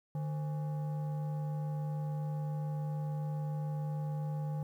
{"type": "tone with frequency modulation", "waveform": "sine", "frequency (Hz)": 150.5, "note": "D3", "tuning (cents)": 43, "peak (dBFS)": -31, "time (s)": [0.15, 4.63], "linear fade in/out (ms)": 2, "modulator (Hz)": 675, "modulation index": 0.33, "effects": ["tanh soft clip ceiling -32 dBFS", "11-bit"]}